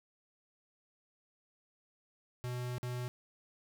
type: tone with dropouts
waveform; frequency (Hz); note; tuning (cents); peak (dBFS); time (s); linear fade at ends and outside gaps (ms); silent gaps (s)
square; 123.8; B2; +5; -37; 2.44-3.08; 0; 2.782-2.83
effects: none